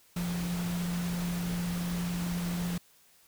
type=tone in noise; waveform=sine; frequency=174.61 Hz; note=F3; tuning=in tune; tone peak=-30 dBFS; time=0.16-2.78 s; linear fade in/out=5 ms; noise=pink; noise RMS=-40 dBFS; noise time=0.16-2.78 s; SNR=+7 dB; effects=white hiss -62 dBFS RMS until 3.27 s